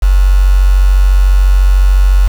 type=tone with quantisation; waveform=sine; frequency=47 Hz; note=F#1; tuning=28 cents sharp; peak=-4 dBFS; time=0.02-2.28 s; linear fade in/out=10 ms; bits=4; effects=none